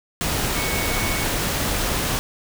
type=tone in noise; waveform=sine; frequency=2219 Hz; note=C#7; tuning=1 cent sharp; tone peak=-29 dBFS; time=0.56-1.24 s; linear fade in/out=0 ms; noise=pink; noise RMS=-23 dBFS; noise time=0.21-2.19 s; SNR=-9 dB; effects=none